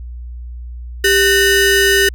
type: ring-modulated tone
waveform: 30% pulse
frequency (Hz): 1108.7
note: C#6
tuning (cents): 0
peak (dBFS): -4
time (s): 1.04-2.09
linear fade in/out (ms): 5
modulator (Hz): 714
effects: added 60 Hz sine -26 dBFS peak until 2.14 s